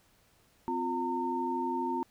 sine tone cluster, 257.7 / 350 / 913 Hz, C4 / F4 / A#5, -26 / +4 / -36 cents, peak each -35 / -35 / -32 dBFS, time 0.68-2.03 s, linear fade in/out 0 ms, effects pink hiss -66 dBFS RMS until 2.1 s

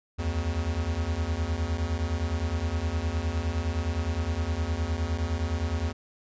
square beating tone pair, 75.1 / 84.8 Hz, D2 / E2, +39 / +50 cents, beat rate 9.7 Hz, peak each -31 / -29 dBFS, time 0.18-5.93 s, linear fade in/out 20 ms, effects resampled to 16000 Hz

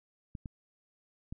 clicks, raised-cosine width 5 ms, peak -28 dBFS, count 3, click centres 0.352 / 0.458 / 1.325 s, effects none

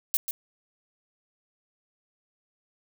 violet noise with echo, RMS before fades -24 dBFS, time 0.14-0.17 s, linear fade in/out 0 ms, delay 140 ms, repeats 1, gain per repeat -7 dB, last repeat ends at 0.31 s, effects none

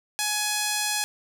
5% pulse tone, 840 Hz, G#5, 19 cents sharp, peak -12 dBFS, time 0.19-1.04 s, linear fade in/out 0 ms, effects none

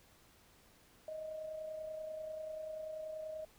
sine tone with amplitude modulation, 626 Hz, D#5, 10 cents sharp, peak -39 dBFS, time 1.08-3.45 s, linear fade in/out 2 ms, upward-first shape sine, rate 30.3 Hz, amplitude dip 45%, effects pink hiss -65 dBFS RMS until 3.58 s

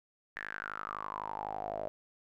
sawtooth tone with band-pass filter sweep, 51.91 Hz, G#1, in tune, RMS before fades -40 dBFS, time 0.36-1.88 s, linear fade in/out 0 ms, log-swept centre 1800 to 610 Hz, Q 8.5, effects none

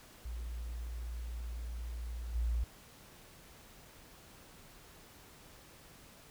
sine tone with level steps, 58.27 Hz, A#1, in tune, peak -38 / -30 dBFS, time 0.25-2.64 s, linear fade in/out 5 ms, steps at 2.34 s, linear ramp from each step 20 ms, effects pink hiss -57 dBFS RMS until 6.3 s

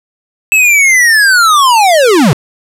square linear sweep, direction down, 2637 to 115.1 Hz, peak -5 dBFS, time 0.52-2.33 s, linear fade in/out 0 ms, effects low-pass 12000 Hz 12 dB/octave

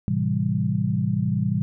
sine chord, A minor seventh, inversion none, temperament equal, 110 / 130.81 / 164.81 / 196 Hz, A2 / C3 / E3 / G3, 0 / 0 / 0 / 0 cents, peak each -26 / -26 / -26 / -25 dBFS, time 0.08-1.62 s, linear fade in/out 0 ms, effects none

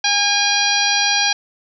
harmonic tone with a mistuned harmonic, 814 Hz, G#5, 35 cents flat, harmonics 1 / 2 / 3 / 4 / 5 / 6 / 7, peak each -22 / -22 / -22 / -22 / -22 / -22 / -22 dBFS, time 0.04-1.33 s, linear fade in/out 5 ms, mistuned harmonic 6, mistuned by -46 cents, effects none

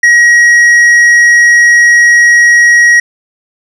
sine tone with tanh clipping, 1900 Hz, A#6, 33 cents sharp, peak -3 dBFS, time 0.03-3 s, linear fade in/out 5 ms, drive 6 dB, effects none

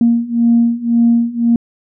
sine beating tone pair, 233.1 / 235 Hz, A#3 / A#3, 0 / +14 cents, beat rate 1.9 Hz, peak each -13 / -11 dBFS, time 0.01-1.56 s, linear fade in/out 2 ms, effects tanh soft clip ceiling -2 dBFS

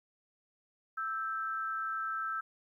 sine tone pair together, 1318.5 / 1568 Hz, E6 / G6, 0 / 0 cents, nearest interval minor third, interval 300 cents, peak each -34 / -39 dBFS, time 0.97-2.41 s, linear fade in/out 10 ms, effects 12-bit

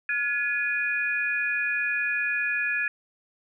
sine tone cluster, 1427 / 1697 / 2462 Hz, F6 / G#6 / D#7, +37 / +37 / -19 cents, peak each -34 / -26 / -28 dBFS, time 0.09-2.88 s, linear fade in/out 2 ms, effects none

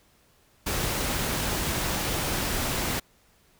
pink noise, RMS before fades -28 dBFS, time 0.66-3 s, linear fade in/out 10 ms, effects pink hiss -62 dBFS RMS until 3.59 s

